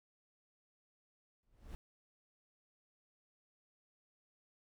brown noise with exponential growth, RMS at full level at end -43 dBFS, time 1.43-1.75 s, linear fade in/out 0 ms, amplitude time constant 68 ms, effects none

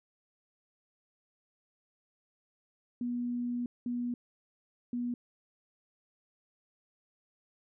sine tone bursts at uneven times, 242.6 Hz, B3, 31 cents flat, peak -31 dBFS, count 3, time 3.01-3.66 / 3.86-4.14 / 4.93-5.14 s, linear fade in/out 2 ms, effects none

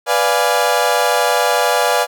30% pulse chord, B diminished seventh, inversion none, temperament equal, 493.9 / 587.3 / 698.5 / 830.6 Hz, B4 / D5 / F5 / Ab5, 0 / 0 / 0 / 0 cents, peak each -16 dBFS, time 0.06-2.07 s, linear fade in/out 50 ms, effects none

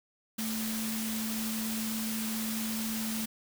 sine tone in noise, 221 Hz, A3, 8 cents sharp, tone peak -33 dBFS, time 0.38-3.26 s, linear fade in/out 10 ms, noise white, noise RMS -37 dBFS, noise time 0.38-3.26 s, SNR +1 dB, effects none

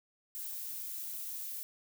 violet noise, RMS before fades -41 dBFS, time 0.35-1.63 s, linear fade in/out 0 ms, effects none

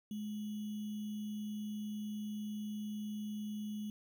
sine tone with sample-and-hold, 210.5 Hz, G#3, 24 cents sharp, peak -38 dBFS, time 0.11-3.9 s, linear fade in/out 2 ms, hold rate 3150 Hz, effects none

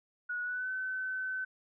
sine tone with pitch glide, 1460 to 1521.1 Hz, F#6 to F#6, -24 to +47 cents, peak -33 dBFS, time 0.29-1.45 s, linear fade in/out 10 ms, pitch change +71 cents, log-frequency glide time 0.42-0.7 s, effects none

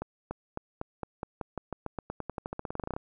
accelerating click train, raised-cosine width 1 ms, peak -20 dBFS, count 27, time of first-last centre 0.02-2.965 s, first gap 290 ms, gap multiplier 0.91, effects none

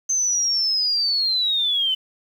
sine linear sweep, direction down, 6272 to 3012 Hz, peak -18 dBFS, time 0.09-1.95 s, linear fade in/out 10 ms, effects 8-bit

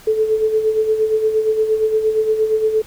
sine tone with tremolo, 436.1 Hz, A4, 15 cents flat, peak -11 dBFS, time 0.07-2.82 s, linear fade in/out 5 ms, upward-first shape sine, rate 8.6 Hz, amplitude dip 60%, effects pink hiss -43 dBFS RMS until 2.86 s

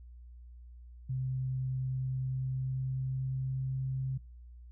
sine tone with pitch glide, 130 to 132.04 Hz, C3 to C3, -11 to +16 cents, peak -31 dBFS, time 1.09-4.18 s, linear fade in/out 10 ms, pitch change +27 cents, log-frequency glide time 1.84-3.76 s, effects noise-tail reverb RT60 0.3 s tail -23 dB re dry + added 60 Hz sine -48 dBFS peak until 4.71 s

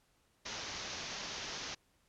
white low-pass noise, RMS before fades -43 dBFS, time 0.45-1.75 s, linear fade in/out 10 ms, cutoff 6500 Hz, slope 96 dB/octave, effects pink hiss -73 dBFS RMS until 2.08 s + low-pass 12000 Hz 12 dB/octave

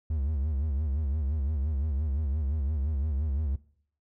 triangle tone with vibrato, 72.8 Hz, D2, 15 cents flat, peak -24 dBFS, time 0.1-3.56 s, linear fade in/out 5 ms, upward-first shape sine, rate 5.8 Hz, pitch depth 150 cents each way, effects noise-tail reverb RT60 0.6 s tail -20 dB re dry

